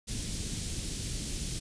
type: band-stop noise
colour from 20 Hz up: pink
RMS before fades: -35 dBFS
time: 0.07-1.6 s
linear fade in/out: 20 ms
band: 240 to 4100 Hz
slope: 12 dB/octave
effects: resampled to 22050 Hz